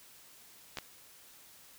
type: clicks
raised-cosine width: 0.2 ms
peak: -20 dBFS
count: 2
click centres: 0.772 / 0.786 s
effects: white hiss -57 dBFS RMS until 1.78 s